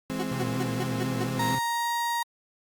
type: chord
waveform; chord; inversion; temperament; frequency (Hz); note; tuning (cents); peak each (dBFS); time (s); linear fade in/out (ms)
35% pulse; E augmented; none; equal; 164.81 / 207.7 / 261.6; E3 / G#3 / B#3; 0 / 0 / 0; -35 / -33 / -30; 0.1-1.55; 0
type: tone bursts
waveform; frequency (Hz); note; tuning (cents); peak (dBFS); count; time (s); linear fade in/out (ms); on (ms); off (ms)
30% pulse; 370; F#4; 0; -26; 6; 0.19-1.242; 10; 42; 160
type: tone with vibrato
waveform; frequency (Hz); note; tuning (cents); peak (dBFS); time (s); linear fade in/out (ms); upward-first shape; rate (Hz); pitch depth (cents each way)
40% pulse; 123.3; B2; -2; -30; 0.31-1.59; 5; sine; 4.2; 100
type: tone with pitch glide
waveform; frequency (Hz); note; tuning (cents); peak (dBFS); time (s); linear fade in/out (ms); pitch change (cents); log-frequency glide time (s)
35% pulse; 934 to 941; A#5 to A#5; +3 to +16; -24; 1.39-2.23; 5; +13; 1.58-1.89
effects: Opus 48 kbps